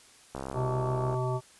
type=click train; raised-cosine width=1 ms; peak=-22 dBFS; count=54; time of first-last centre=0.35-1.142 s; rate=66.9 Hz
type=harmonic tone; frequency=127 Hz; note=B2; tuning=49 cents sharp; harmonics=1 / 3 / 5 / 7 / 9; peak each=-29 / -34 / -36 / -37 / -39 dBFS; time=0.53-1.41 s; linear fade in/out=50 ms
effects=white hiss -56 dBFS RMS until 1.59 s + resampled to 24000 Hz